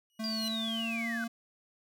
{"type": "tone with exponential growth", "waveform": "sawtooth", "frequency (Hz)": 2911, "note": "F#7", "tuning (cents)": -29, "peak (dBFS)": -33, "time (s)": [0.1, 0.48], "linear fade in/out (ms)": 0, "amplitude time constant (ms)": 81}
{"type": "tone with pitch glide", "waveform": "square", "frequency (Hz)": [220.6, 230.8], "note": ["A3", "A#3"], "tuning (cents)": [5, -17], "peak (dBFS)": -35, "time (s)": [0.19, 1.28], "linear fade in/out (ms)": 10, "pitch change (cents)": 78, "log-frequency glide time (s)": [0.39, 1.11]}
{"type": "linear sweep", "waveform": "sine", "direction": "down", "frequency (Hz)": [4837, 1457], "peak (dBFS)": -34, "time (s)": [0.24, 1.24], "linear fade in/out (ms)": 0}
{"effects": []}